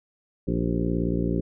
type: harmonic tone with a mistuned harmonic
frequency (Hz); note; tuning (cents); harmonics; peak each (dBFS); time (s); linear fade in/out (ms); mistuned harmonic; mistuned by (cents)
58.27; A#1; 0; 1 / 2 / 3 / 4 / 5 / 6 / 7 / 8 / 9; -30 / -32 / -27 / -32 / -29 / -34 / -32 / -39 / -38; 0.47-1.41; 10; 7; -68
effects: none